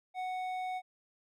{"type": "tone with hard clipping", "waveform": "sine", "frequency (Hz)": 740, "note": "F#5", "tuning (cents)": 0, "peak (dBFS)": -36, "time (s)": [0.14, 0.82], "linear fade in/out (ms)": 50, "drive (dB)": 8, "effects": []}